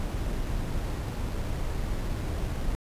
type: noise with sample-and-hold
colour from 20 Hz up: brown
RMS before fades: -30 dBFS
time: 0-2.75 s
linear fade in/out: 0 ms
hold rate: 8820 Hz
effects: resampled to 32000 Hz